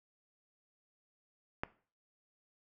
click, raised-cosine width 0.5 ms, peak -19 dBFS, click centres 1.635 s, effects noise-tail reverb RT60 0.4 s tail -18 dB re dry

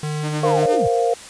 square tone, 151.2 Hz, D#3, 49 cents flat, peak -23 dBFS, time 0.03-0.66 s, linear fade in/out 2 ms
sawtooth tone with tremolo, 302.8 Hz, D#4, 47 cents flat, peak -20 dBFS, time 0.22-0.83 s, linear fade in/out 50 ms, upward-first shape sine, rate 8.4 Hz, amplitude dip 75%
sine chord, Bb suspended second, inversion none, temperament equal, 466.2 / 523.3 / 698.5 Hz, Bb4 / C5 / F5, 0 / 0 / 0 cents, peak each -18 / -23 / -20 dBFS, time 0.43-1.14 s, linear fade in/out 5 ms
sine linear sweep, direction down, 1124 to 67.6 Hz, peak -23 dBFS, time 0.43-0.88 s, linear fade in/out 10 ms
effects white hiss -38 dBFS RMS until 1.29 s + resampled to 22050 Hz

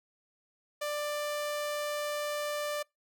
sawtooth tone, 591 Hz, D5, 11 cents sharp, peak -28 dBFS, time 0.81-2.83 s, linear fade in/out 10 ms, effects noise-tail reverb RT60 0.2 s tail -26 dB re dry

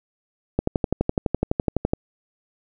click train, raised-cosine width 2 ms, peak -6 dBFS, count 17, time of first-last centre 0.59-1.935 s, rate 11.9 Hz, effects none

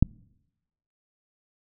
click, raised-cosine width 5 ms, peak -4 dBFS, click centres 0.026 s, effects noise-tail reverb RT60 0.9 s tail -26 dB re dry

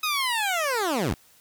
15% pulse linear sweep, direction down, 1274 to 56 Hz, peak -17 dBFS, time 0.03-1.14 s, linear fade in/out 5 ms, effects white hiss -57 dBFS RMS until 1.4 s

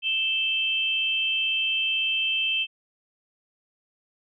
sine tone pair together, 2637 / 3131 Hz, E7 / G7, 0 / -3 cents, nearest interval minor third, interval 297 cents, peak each -25 dBFS, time 0.02-2.67 s, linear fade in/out 50 ms, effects none

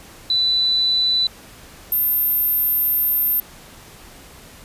sine tone pair in turn, 3984 / 13239 Hz, B7 / G#9, +14 / -7 cents, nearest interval octave + major sixth, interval 2079 cents, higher second, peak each -15 dBFS, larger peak neither, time 0.3-1.27 / 1.92-3.4 s, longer second, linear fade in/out 2 ms, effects pink hiss -43 dBFS RMS until 4.64 s + resampled to 32000 Hz

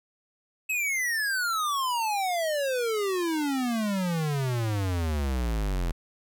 square exponential sweep, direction down, 2607 to 40.78 Hz, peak -26 dBFS, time 0.69-5.92 s, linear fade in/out 10 ms, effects none

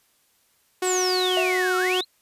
sawtooth tone, 367.4 Hz, F#4, 12 cents flat, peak -18 dBFS, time 0.82-2.01 s, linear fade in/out 5 ms
sine exponential two-way sweep, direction down then up, 8420 to 1318.5 to 4335 Hz, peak -24 dBFS, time 0.83-2.05 s, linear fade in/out 50 ms, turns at 1.77 s
triangle tone with exponential decay, 659.3 Hz, E5, in tune, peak -19 dBFS, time 1.37-1.7 s, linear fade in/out 1 ms, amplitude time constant 71 ms
effects white hiss -64 dBFS RMS until 2.21 s + resampled to 32000 Hz

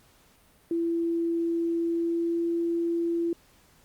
sine tone with pitch glide, 335.7 to 338.2 Hz, E4 to E4, +32 to +44 cents, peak -24 dBFS, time 0.71-3.33 s, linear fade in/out 2 ms, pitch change +12 cents, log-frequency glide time 1.78-2.49 s, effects pink hiss -60 dBFS RMS until 3.84 s + Opus 48 kbps

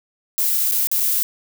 violet noise with dropouts, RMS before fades -19 dBFS, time 0.38-1.23 s, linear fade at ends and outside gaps 0 ms, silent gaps 0.575-0.578 / 0.713-0.72 / 0.871-0.915 / 1.001-1.005 s, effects none

